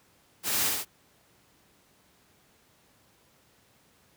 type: noise with echo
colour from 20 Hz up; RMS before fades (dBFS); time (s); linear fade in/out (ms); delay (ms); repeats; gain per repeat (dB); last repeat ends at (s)
white; -29; 0.43-0.72; 50; 66; 2; -2; 0.852
effects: pink hiss -63 dBFS RMS until 4.16 s + high-pass 80 Hz 12 dB/octave